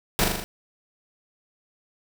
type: noise with echo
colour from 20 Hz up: pink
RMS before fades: -21 dBFS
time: 0.19-0.24 s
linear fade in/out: 0 ms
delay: 40 ms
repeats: 5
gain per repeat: -3 dB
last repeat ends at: 0.44 s
effects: none